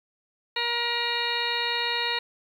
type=harmonic tone; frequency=474.5 Hz; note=A#4; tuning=31 cents sharp; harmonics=1 / 2 / 3 / 4 / 5 / 6 / 8 / 9; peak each=-36 / -32 / -38 / -31 / -34 / -33 / -31 / -33 dBFS; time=0.56-2.19 s; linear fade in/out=5 ms; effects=9-bit